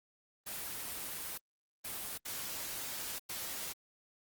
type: noise bursts at uneven times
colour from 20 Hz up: white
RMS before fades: -41 dBFS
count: 4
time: 0.46-1.38 / 1.84-2.18 / 2.25-3.19 / 3.29-3.73 s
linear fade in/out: 10 ms
effects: Opus 24 kbps